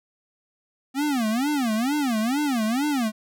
square tone with vibrato, 253.9 Hz, B3, 48 cents sharp, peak -22 dBFS, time 0.94-3.12 s, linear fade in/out 50 ms, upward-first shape sine, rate 2.2 Hz, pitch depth 290 cents each way, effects none

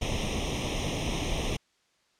pink noise with comb filter, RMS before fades -30 dBFS, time 0.01-1.57 s, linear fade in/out 10 ms, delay 0.33 ms, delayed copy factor +0.9, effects white hiss -69 dBFS RMS until 2.19 s + low-pass 6000 Hz 12 dB/octave

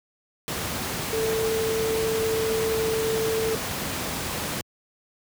sine tone in noise, 444.6 Hz, A4, 18 cents sharp, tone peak -23 dBFS, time 1.13-3.55 s, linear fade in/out 0 ms, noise pink, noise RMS -29 dBFS, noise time 0.48-4.61 s, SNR +3 dB, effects high-pass 80 Hz 12 dB/octave

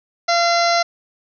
harmonic tone, 686 Hz, F5, 31 cents flat, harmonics 1 / 2 / 3 / 4 / 5 / 6 / 7 / 8 / 9, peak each -16 / -21 / -23 / -34 / -34 / -24 / -28 / -27 / -30 dBFS, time 0.28-0.83 s, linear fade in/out 10 ms, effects none

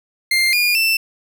30% pulse tone with pitch steps, 2105 / 2427 / 2667 Hz, C7 / D#7 / E7, +10 / -44 / +20 cents, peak -11 dBFS, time 0.31-0.97 s, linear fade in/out 5 ms, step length 220 ms, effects none

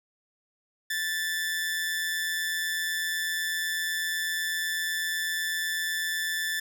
sawtooth tone with amplitude modulation, 1756 Hz, A6, 4 cents flat, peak -22 dBFS, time 0.9-6.6 s, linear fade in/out 5 ms, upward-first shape sine, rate 168 Hz, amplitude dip 45%, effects none

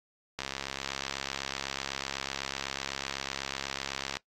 click train, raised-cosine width 0.2 ms, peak -16 dBFS, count 258, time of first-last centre 0.39-4.169 s, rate 68 Hz, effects noise-tail reverb RT60 0.1 s tail -20 dB re dry + AAC 48 kbps

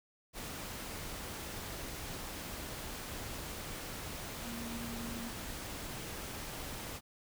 sine tone in noise, 233.1 Hz, A#3, in tune, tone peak -42 dBFS, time 4.43-5.32 s, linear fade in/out 50 ms, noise pink, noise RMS -43 dBFS, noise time 0.33-7.01 s, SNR -2 dB, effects none

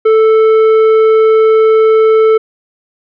sine tone with tanh clipping, 440 Hz, A4, in tune, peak -6 dBFS, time 0.05-2.38 s, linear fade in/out 10 ms, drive 9 dB, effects none

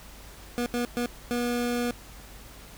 25% pulse tone bursts at uneven times, 241.5 Hz, B3, 39 cents flat, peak -22 dBFS, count 4, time 0.58-0.66 / 0.74-0.85 / 0.97-1.06 / 1.31-1.91 s, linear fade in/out 0 ms, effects added 50 Hz sine -48 dBFS peak until 2.77 s + pink hiss -48 dBFS RMS until 2.77 s

